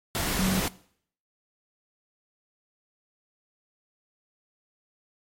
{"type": "tone in noise", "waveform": "sine", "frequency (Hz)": 188.5, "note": "F#3", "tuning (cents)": 32, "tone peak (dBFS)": -24, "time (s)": [0.39, 0.6], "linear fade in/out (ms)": 0, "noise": "pink", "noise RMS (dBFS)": -28, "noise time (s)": [0.15, 0.68], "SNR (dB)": 1, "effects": ["noise-tail reverb RT60 0.6 s tail -20 dB re dry", "MP3 64 kbps"]}